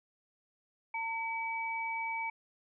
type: tone pair together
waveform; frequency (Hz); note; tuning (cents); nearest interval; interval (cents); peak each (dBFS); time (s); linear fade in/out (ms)
sine; 904.6 / 2286; A5 / D7; +48 / -47; octave + major third; 1605; -36 / -36; 0.94-2.3; 5
effects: none